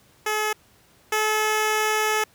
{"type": "tone pair in turn", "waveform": "10% pulse", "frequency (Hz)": [427.5, 430.5], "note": ["A4", "A4"], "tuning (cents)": [-50, -38], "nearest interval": "unison", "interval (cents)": 12, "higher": "second", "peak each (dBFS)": [-14, -12], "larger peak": "second", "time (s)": [[0.26, 0.53], [1.12, 2.24]], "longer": "second", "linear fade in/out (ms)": 5, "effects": ["pink hiss -57 dBFS RMS until 2.34 s", "high-pass 60 Hz 12 dB/octave"]}